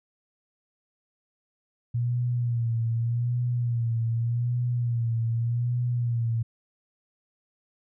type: tone with vibrato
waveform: sine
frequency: 118.4 Hz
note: A#2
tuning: 27 cents sharp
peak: -23 dBFS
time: 1.94-6.43 s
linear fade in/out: 10 ms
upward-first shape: sine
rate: 0.84 Hz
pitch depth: 57 cents each way
effects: none